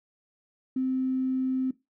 triangle tone with tanh clipping, 260.1 Hz, C4, 10 cents flat, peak -24 dBFS, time 0.76-1.71 s, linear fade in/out 5 ms, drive 3 dB, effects noise-tail reverb RT60 0.2 s tail -18 dB re dry

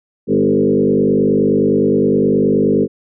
sine tone with frequency modulation, 322.1 Hz, E4, 40 cents flat, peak -10 dBFS, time 0.27-2.88 s, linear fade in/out 50 ms, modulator 49.6 Hz, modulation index 3, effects none

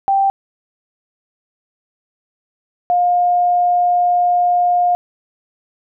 sine tone pair in turn, 784 / 709.8 Hz, G5 / F5, 0 / +28 cents, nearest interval major second, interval 172 cents, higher first, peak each -11 dBFS, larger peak neither, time 0.08-0.3 / 2.9-4.95 s, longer second, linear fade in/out 0 ms, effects none

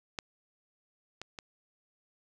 clicks, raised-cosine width 0.2 ms, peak -17 / -23 / -24 dBFS, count 3, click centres 0.188 / 1.216 / 1.388 s, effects none

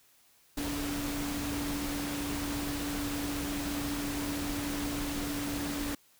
sine tone in noise, 288 Hz, D4, 34 cents flat, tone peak -34 dBFS, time 0.57-5.95 s, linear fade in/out 5 ms, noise pink, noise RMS -37 dBFS, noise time 0.57-5.95 s, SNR 0 dB, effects white hiss -64 dBFS RMS until 6.19 s

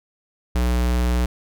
square tone, 60.8 Hz, B1, 26 cents flat, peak -18 dBFS, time 0.55-1.26 s, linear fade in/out 5 ms, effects none

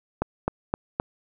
click train, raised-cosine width 1 ms, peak -9 dBFS, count 4, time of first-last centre 0.22-0.999 s, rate 3.85 Hz, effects none

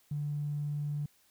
triangle tone with tanh clipping, 146.83 Hz, D3, in tune, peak -31 dBFS, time 0.11-1.06 s, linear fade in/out 5 ms, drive 2 dB, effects white hiss -67 dBFS RMS until 1.3 s

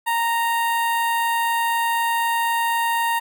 sawtooth tone with notch filter, 928 Hz, A#5, 8 cents flat, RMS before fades -21 dBFS, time 0.06-3.2 s, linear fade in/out 20 ms, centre 5600 Hz, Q 0.84, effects none

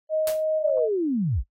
sine tone with tremolo, 626 Hz, D#5, 10 cents sharp, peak -20 dBFS, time 0.09-0.89 s, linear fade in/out 50 ms, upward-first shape triangle, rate 2.7 Hz, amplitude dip 30%
white noise with exponential decay, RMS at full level -28 dBFS, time 0.27-0.44 s, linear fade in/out 2 ms, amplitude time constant 36 ms
sine linear sweep, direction down, 650 to 34.79 Hz, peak -21 dBFS, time 0.58-1.44 s, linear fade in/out 50 ms
effects noise-tail reverb RT60 0.1 s tail -21 dB re dry + AAC 48 kbps

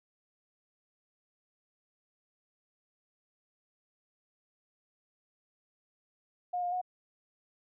sine tone with pitch steps, 716 / 708 / 728 Hz, F5 / F5 / F#5, +43 / +23 / -28 cents, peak -30 dBFS, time 6.53-6.815 s, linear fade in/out 10 ms, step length 95 ms, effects none

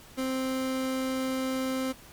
30% pulse tone, 261.6 Hz, C4, in tune, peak -25 dBFS, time 0.17-1.93 s, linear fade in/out 20 ms, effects pink hiss -51 dBFS RMS until 2.12 s + MP3 96 kbps

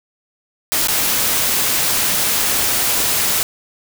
white noise with dropouts, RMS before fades -17 dBFS, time 0.72-3.43 s, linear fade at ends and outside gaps 0 ms, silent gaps 0.872-0.884 s, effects none

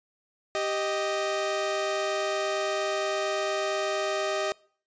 sawtooth tone pair together, 392 / 622.3 Hz, G4 / D#5, 0 / 0 cents, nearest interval minor sixth, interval 800 cents, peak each -27 / -24 dBFS, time 0.55-4.52 s, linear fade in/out 0 ms, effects noise-tail reverb RT60 0.5 s tail -24 dB re dry + resampled to 16000 Hz

